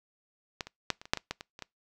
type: clicks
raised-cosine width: 0.2 ms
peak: -16 / -25 / -9 / -28 / -28 / -6 / -17 / -15 / -23 / -28 / -21 dBFS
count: 11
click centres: 0.608 / 0.67 / 0.903 / 1.015 / 1.055 / 1.135 / 1.173 / 1.31 / 1.409 / 1.591 / 1.623 s
effects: noise-tail reverb RT60 0.2 s tail -25 dB re dry